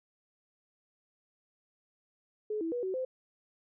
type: tone with pitch steps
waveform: sine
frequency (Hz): 425.9 / 328.1 / 485.7 / 376.4 / 516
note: G#4 / E4 / B4 / F#4 / C5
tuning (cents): +44 / -8 / -29 / +30 / -24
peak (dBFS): -31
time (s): 2.5-3.05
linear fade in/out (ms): 5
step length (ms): 110
effects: none